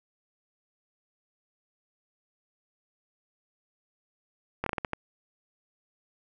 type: slowing click train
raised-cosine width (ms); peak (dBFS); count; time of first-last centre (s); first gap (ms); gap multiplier
0.5; -14; 7; 4.64-4.933; 23; 1.3
effects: none